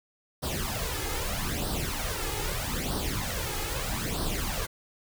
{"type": "noise with flanger", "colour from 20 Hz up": "pink", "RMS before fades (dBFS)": -31, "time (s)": [0.42, 4.67], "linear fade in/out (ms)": 20, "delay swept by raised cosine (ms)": [0.21, 2.41], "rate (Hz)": 0.79, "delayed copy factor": 0.7, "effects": []}